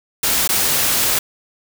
white noise with dropouts, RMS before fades -17 dBFS, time 0.23-1.19 s, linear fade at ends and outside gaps 5 ms, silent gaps 0.477-0.49 s, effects none

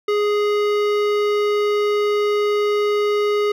sine tone with hard clipping, 415.3 Hz, G#4, in tune, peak -18 dBFS, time 0.08-3.52 s, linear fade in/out 5 ms, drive 16 dB, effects none

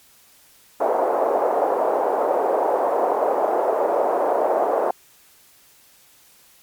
white band-pass noise, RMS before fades -20 dBFS, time 0.8-4.91 s, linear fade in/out 5 ms, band 430 to 760 Hz, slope 24 dB/octave, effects white hiss -53 dBFS RMS until 6.62 s + MP3 96 kbps

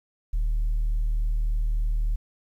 sine tone, 38.28 Hz, D#1, 27 cents flat, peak -19 dBFS, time 0.33-2.16 s, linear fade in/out 10 ms, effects tanh soft clip ceiling -20 dBFS + 10-bit

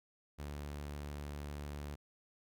sawtooth tone, 72.8 Hz, D2, 15 cents flat, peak -38 dBFS, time 0.38-1.96 s, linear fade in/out 20 ms, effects none

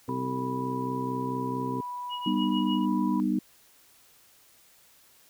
harmonic tone, 64.5 Hz, C2, 24 cents flat, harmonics 2 / 3 / 4 / 5 / 6 / 7, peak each -36 / -41 / -32 / -44 / -37 / -39 dBFS, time 0.08-1.81 s, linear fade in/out 5 ms
sine tone, 983 Hz, B5, 8 cents flat, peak -33 dBFS, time 0.09-3.2 s, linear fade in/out 0 ms
sine tone with tremolo, 2900 Hz, F#7, 35 cents flat, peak -31 dBFS, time 2.09-2.86 s, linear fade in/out 50 ms, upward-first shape triangle, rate 6.7 Hz, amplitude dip 100%
sine chord, G augmented, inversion none, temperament just, 196 / 245 / 306.2 Hz, G3 / B3 / D#4, 0 / -14 / -28 cents, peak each -28 dBFS, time 2.26-3.39 s, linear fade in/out 5 ms
effects white hiss -59 dBFS RMS until 5.29 s

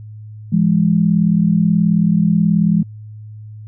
sine tone pair together, 169.12 / 207.7 Hz, E3 / G#3, +45 / 0 cents, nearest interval major third, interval 355 cents, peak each -13 / -14 dBFS, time 0.52-2.83 s, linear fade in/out 10 ms, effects added 107 Hz sine -31 dBFS peak until 3.67 s

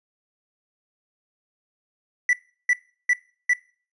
triangle tone bursts, 1968 Hz, B6, 7 cents flat, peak -14 dBFS, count 4, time 2.29-3.534 s, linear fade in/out 2 ms, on 41 ms, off 360 ms, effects noise-tail reverb RT60 0.4 s tail -20 dB re dry + resampled to 24000 Hz

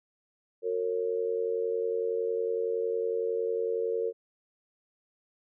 sine tone with amplitude modulation, 457.6 Hz, A#4, 32 cents flat, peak -23 dBFS, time 0.62-4.13 s, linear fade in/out 50 ms, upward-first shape sine, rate 90.9 Hz, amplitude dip 85%, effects none

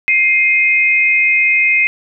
sine tone pair together, 2111 / 2512 Hz, C7 / D#7, +15 / +16 cents, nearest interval minor third, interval 301 cents, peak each -12 dBFS, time 0.08-1.87 s, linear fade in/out 0 ms, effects none

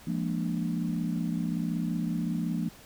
sine chord, Bb dominant seventh, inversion second, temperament equal with one note detuned, 171.81 / 207.7 / 233.1 / 293.7 Hz, F3 / Ab3 / Bb3 / D4, -28 / 0 / 0 / 0 cents, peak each -30 / -35 / -32 / -36 dBFS, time 0.07-2.69 s, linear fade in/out 5 ms, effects tanh soft clip ceiling -17 dBFS + pink hiss -52 dBFS RMS until 2.85 s

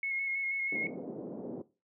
sine tone with vibrato, 2175 Hz, C#7, 33 cents flat, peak -31 dBFS, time 0.03-0.87 s, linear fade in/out 2 ms, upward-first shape square, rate 6.2 Hz, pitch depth 18 cents each way
pink band-pass noise, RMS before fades -41 dBFS, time 0.72-1.62 s, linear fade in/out 5 ms, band 190 to 540 Hz, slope 24 dB/octave
effects noise-tail reverb RT60 0.3 s tail -17 dB re dry

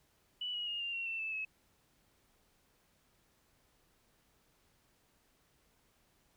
sine tone with pitch steps, 2960 / 2902 / 2846 / 2791 / 2736 / 2683 / 2631 / 2580 Hz, F#7 / F#7 / F7 / F7 / F7 / E7 / E7 / E7, 0 / -34 / +32 / -2 / -36 / +30 / -4 / -38 cents, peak -36 dBFS, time 0.41-1.45 s, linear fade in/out 5 ms, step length 130 ms, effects pink hiss -72 dBFS RMS until 6.36 s

